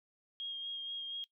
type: tone with vibrato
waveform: sine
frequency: 3246 Hz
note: G#7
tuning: 40 cents flat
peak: -38 dBFS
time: 0.4-1.24 s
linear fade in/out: 0 ms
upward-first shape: sine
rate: 4.2 Hz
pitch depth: 15 cents each way
effects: noise-tail reverb RT60 0.1 s tail -19 dB re dry